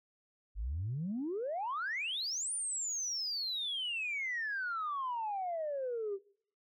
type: exponential two-way sweep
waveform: sine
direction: up then down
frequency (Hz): 46.25 to 9470 to 381.6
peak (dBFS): -33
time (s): 0.55-6.19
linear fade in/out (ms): 50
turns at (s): 2.53
effects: noise-tail reverb RT60 0.6 s tail -23 dB re dry + tanh soft clip ceiling -30 dBFS